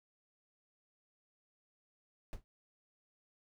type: noise with exponential decay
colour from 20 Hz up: brown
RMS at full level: -36 dBFS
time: 2.33-2.44 s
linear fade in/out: 0 ms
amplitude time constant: 22 ms
effects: none